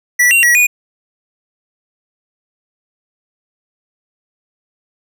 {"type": "tone with pitch steps", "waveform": "square", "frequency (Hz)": [1954, 2754, 1922, 2458], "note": ["B6", "F7", "B6", "D#7"], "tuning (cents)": [-19, -25, -48, -22], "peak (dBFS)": -8, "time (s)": [0.19, 0.67], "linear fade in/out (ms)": 10, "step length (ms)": 120, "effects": []}